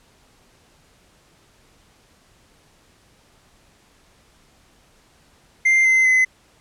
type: tone with pitch steps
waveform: triangle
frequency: 2093 / 2065 / 2038 Hz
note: C7 / C7 / C7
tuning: 0 / -23 / -46 cents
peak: -11 dBFS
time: 5.65-6.25 s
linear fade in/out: 10 ms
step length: 200 ms
effects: pink hiss -56 dBFS RMS until 6.6 s + low-pass 10000 Hz 12 dB/octave